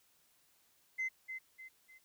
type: tone with echo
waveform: sine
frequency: 2060 Hz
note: C7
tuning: 28 cents flat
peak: -32 dBFS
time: 0.98-1.09 s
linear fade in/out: 20 ms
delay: 300 ms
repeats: 3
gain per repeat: -8 dB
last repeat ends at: 1.99 s
effects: tanh soft clip ceiling -31 dBFS + white hiss -71 dBFS RMS until 2.04 s